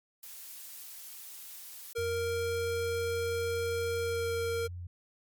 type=noise; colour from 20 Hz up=blue; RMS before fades=-46 dBFS; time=0.23-1.93 s; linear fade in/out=2 ms
type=tone with pitch glide; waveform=square; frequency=466.2 to 463.5 Hz; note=A#4 to A#4; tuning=0 to -10 cents; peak=-31 dBFS; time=1.95-4.68 s; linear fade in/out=20 ms; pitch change=-10 cents; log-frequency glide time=4.02-4.32 s
type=tone with vibrato; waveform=sine; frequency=88.2 Hz; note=F2; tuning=18 cents sharp; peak=-38 dBFS; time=1.98-4.87 s; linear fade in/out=5 ms; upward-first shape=triangle; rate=6.2 Hz; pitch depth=12 cents each way
effects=MP3 96 kbps